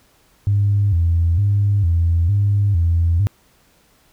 sine tone with vibrato, 92.5 Hz, F#2, in tune, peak -12 dBFS, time 0.47-3.27 s, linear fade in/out 0 ms, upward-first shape square, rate 1.1 Hz, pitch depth 160 cents each way, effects tanh soft clip ceiling -8 dBFS + pink hiss -56 dBFS RMS until 4.12 s

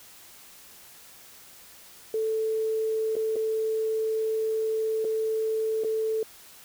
sine tone with dropouts, 440.4 Hz, A4, 2 cents sharp, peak -24 dBFS, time 2.14-6.23 s, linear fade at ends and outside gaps 2 ms, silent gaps 3.155-3.165 / 3.358-3.364 / 5.045-5.049 / 5.837-5.845 s, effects white hiss -50 dBFS RMS until 6.64 s

